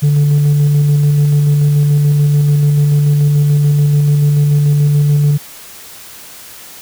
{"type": "tone with tremolo", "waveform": "sine", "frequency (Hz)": 145.8, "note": "D3", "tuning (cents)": -12, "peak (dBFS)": -4, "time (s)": [0.02, 5.38], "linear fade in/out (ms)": 20, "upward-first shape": "square", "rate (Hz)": 6.9, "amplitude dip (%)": 25, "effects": ["tanh soft clip ceiling -6 dBFS", "white hiss -34 dBFS RMS until 6.81 s"]}